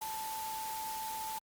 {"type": "tone in noise", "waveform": "sine", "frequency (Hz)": 880, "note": "A5", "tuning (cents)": 0, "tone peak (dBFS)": -38, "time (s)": [0.01, 1.39], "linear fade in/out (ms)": 10, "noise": "white", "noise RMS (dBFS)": -44, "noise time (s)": [0.01, 1.39], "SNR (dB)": 3, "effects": ["Opus 48 kbps"]}